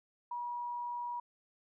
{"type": "tone", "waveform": "sine", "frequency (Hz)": 963, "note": "B5", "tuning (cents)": -44, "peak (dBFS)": -36, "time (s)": [0.31, 1.2], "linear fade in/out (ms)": 5, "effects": []}